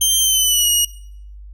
15% pulse tone with pitch glide, 3149 to 2888 Hz, G7 to F#7, +7 to -43 cents, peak -6 dBFS, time 0.01-0.85 s, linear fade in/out 5 ms, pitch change -150 cents, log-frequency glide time 0.19-0.69 s, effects noise-tail reverb RT60 0.6 s tail -19 dB re dry + added 50 Hz sine -34 dBFS peak until 1.53 s

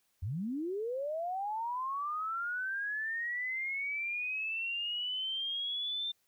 sine linear sweep, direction up, 78.7 to 3600 Hz, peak -33 dBFS, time 0.22-6.12 s, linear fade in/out 10 ms, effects white hiss -75 dBFS RMS until 6.27 s

